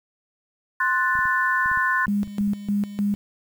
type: chord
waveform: sine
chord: F# diminished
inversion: second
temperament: equal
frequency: 1046.5 / 1480 / 1760 Hz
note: C6 / F#6 / A6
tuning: 0 / 0 / 0 cents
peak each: -23 / -23 / -23 dBFS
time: 0.8-2.06 s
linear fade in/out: 5 ms
type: clicks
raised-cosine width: 5 ms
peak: -28 dBFS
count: 11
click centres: 1.154 / 1.19 / 1.255 / 1.659 / 1.715 / 1.774 / 2.069 / 2.239 / 2.275 / 2.41 / 2.477 s
type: tone with tremolo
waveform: sine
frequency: 203.7 Hz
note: G#3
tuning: 33 cents flat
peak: -19 dBFS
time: 2.08-3.15 s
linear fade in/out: 0 ms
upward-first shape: square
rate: 3.3 Hz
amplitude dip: 80%
effects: 8-bit